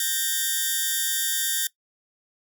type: tone cluster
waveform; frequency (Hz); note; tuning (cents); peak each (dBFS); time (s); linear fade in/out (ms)
5% pulse; 1573 / 1844 / 3520; G6 / A#6 / A7; +6 / -19 / 0; -18; 0-1.67; 2
effects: noise-tail reverb RT60 0.1 s tail -19 dB re dry